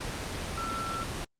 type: tone in noise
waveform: sine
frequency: 1344 Hz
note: E6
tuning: 33 cents sharp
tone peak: -33 dBFS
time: 0.57-1.04 s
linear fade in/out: 10 ms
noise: pink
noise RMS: -35 dBFS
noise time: 0-1.25 s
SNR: -1 dB
effects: low-pass 8000 Hz 12 dB/octave + Opus 48 kbps